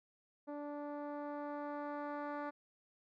10% pulse tone with low-pass filter sweep, 291.7 Hz, D4, 12 cents flat, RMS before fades -43 dBFS, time 0.47-2.51 s, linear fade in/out 20 ms, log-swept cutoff 610 to 1300 Hz, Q 0.88, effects none

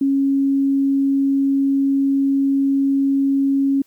sine tone, 274.7 Hz, C#4, 16 cents flat, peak -14 dBFS, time 0.01-3.82 s, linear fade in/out 5 ms, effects white hiss -59 dBFS RMS until 3.86 s

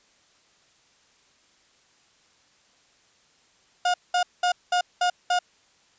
35% pulse tone bursts, 716 Hz, F5, 43 cents sharp, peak -18 dBFS, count 6, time 3.85-5.39 s, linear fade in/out 5 ms, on 90 ms, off 200 ms, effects white hiss -61 dBFS RMS until 5.98 s + resampled to 16000 Hz

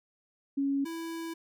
sine / square tone pair in turn, 277.2 / 330.1 Hz, C#4 / E4, 0 / +2 cents, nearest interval minor third, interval 302 cents, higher second, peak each -26 / -36 dBFS, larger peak first, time 0.57-0.85 / 0.85-1.34 s, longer second, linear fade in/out 10 ms, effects none

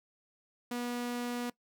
sawtooth tone, 242.5 Hz, B3, 31 cents flat, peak -30 dBFS, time 0.71-1.5 s, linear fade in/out 5 ms, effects noise-tail reverb RT60 0.1 s tail -20 dB re dry

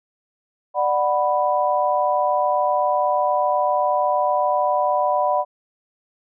sine chord, B minor, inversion first, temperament just, 592.7 / 740.8 / 987.8 Hz, D5 / F#5 / B5, +16 / +2 / 0 cents, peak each -21 dBFS, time 0.74-5.45 s, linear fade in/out 50 ms, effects none

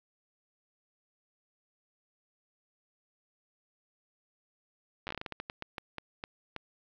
slowing click train, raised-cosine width 0.3 ms, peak -21 dBFS, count 17, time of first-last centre 5.07-6.563 s, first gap 9 ms, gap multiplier 1.27, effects low-pass 5000 Hz 12 dB/octave + 10-bit

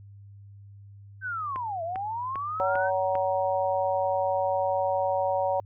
sine linear two-way sweep, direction down then up, 1567 to 646 to 1567 Hz, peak -29 dBFS, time 1.21-2.91 s, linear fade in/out 50 ms, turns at 1.83 s
click train, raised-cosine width 0.5 ms, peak -22 dBFS, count 5, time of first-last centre 1.56-3.154 s, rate 2.51 Hz
harmonic tone, 187.9 Hz, F#3, 27 cents sharp, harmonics 3 / 4 / 5, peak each -26 / -28 / -30 dBFS, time 2.6-5.6 s, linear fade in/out 0 ms
effects added 100 Hz sine -45 dBFS peak until 5.65 s

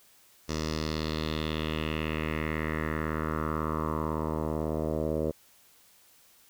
10% pulse tone with low-pass filter sweep, 78.1 Hz, D#2, 7 cents sharp, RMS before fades -31 dBFS, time 0.48-5.32 s, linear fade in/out 20 ms, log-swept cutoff 5800 to 540 Hz, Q 3.3, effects white hiss -60 dBFS RMS until 6.49 s

